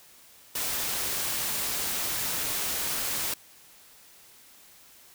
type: noise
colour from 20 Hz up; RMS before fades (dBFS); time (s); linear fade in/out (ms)
white; -30; 0.55-3.34; 5
effects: white hiss -54 dBFS RMS until 5.14 s